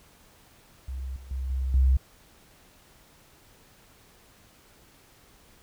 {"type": "tone with level steps", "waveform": "sine", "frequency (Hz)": 65.41, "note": "C2", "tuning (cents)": 0, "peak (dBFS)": [-31, -42, -28, -25, -17], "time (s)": [0.88, 1.97], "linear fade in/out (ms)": 5, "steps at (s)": [1.16, 1.31, 1.5, 1.74], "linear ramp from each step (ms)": 2, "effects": ["pink hiss -57 dBFS RMS until 5.62 s"]}